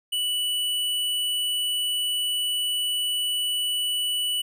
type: tone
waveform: square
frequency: 2960 Hz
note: F#7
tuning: in tune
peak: -24 dBFS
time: 0.12-4.42 s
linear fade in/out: 10 ms
effects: none